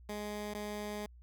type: tone with dropouts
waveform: 15% pulse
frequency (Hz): 208.5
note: G#3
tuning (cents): +7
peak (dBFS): -32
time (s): 0.09-1.06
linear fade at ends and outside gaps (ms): 2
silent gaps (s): 0.537-0.548
effects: added 60 Hz sine -53 dBFS peak until 1.22 s